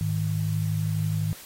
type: tone pair together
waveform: sine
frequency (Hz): 104.65 / 156.8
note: G#2 / D#3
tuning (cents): +14 / +14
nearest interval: perfect fifth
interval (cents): 700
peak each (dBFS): -26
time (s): 0.01-1.33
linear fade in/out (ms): 0
effects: white hiss -45 dBFS RMS until 1.45 s + AAC 48 kbps